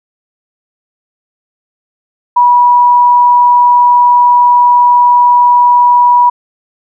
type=tone; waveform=sine; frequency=973 Hz; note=B5; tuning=26 cents flat; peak=-3 dBFS; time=2.36-6.3 s; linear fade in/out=10 ms; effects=none